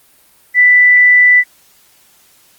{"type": "tone", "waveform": "sine", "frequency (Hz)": 1982, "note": "B6", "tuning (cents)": 6, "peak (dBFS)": -4, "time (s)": [0.54, 1.44], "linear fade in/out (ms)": 50, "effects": ["white hiss -49 dBFS RMS until 2.58 s", "Opus 32 kbps"]}